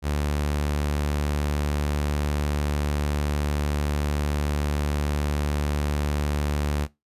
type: tone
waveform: sawtooth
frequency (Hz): 73.42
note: D2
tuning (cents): 0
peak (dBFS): -19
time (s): 0.02-6.88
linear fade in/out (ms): 50
effects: noise-tail reverb RT60 0.2 s tail -20 dB re dry + resampled to 32000 Hz